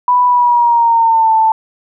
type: tone with pitch glide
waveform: sine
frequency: 987.8 to 885.1 Hz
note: B5 to A5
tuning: 0 to +10 cents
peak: -7 dBFS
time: 0.08-1.52 s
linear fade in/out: 2 ms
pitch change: -190 cents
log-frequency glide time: 0.26-1.34 s
effects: none